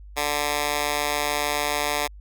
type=tone with high-pass filter; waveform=10% pulse; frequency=146.83 Hz; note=D3; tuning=in tune; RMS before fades=-25 dBFS; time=0.16-2.08 s; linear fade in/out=20 ms; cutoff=720 Hz; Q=0.54; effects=added 50 Hz sine -40 dBFS peak until 2.2 s